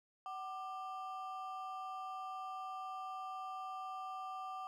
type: ring-modulated tone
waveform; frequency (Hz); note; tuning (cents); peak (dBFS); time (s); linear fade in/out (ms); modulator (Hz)
triangle; 971; B5; -30; -37; 0.26-4.67; 0; 217
effects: none